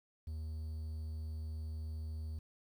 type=tone with quantisation; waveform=triangle; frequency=78.4 Hz; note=D#2; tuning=14 cents sharp; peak=-37 dBFS; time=0.27-2.39 s; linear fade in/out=5 ms; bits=11; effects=none